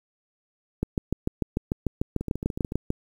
two click trains, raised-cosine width 3 ms, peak -11 / -17 dBFS, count 15 / 8, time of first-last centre 0.83-2.904 / 2.21-2.721 s, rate 6.75 / 13.7 Hz, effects 8-bit

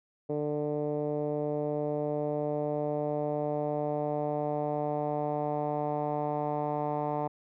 10% pulse tone with low-pass filter sweep, 148.5 Hz, D3, 20 cents sharp, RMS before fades -31 dBFS, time 0.29-7.28 s, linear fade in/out 10 ms, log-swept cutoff 490 to 870 Hz, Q 2.4, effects none

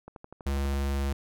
click train, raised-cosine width 1 ms, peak -29 dBFS, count 9, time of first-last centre 0.08-0.736 s, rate 12.2 Hz
square tone with vibrato, 69.3 Hz, C#2, in tune, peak -27 dBFS, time 0.46-1.13 s, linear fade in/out 5 ms, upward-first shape square, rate 20 Hz, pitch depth 10 cents each way
effects none

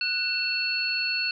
sine tone cluster, 1481 / 2689 / 4365 Hz, F#6 / E7 / C#8, +1 / +34 / -28 cents, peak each -33 / -27 / -28 dBFS, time 0.01-1.31 s, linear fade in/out 2 ms, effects none

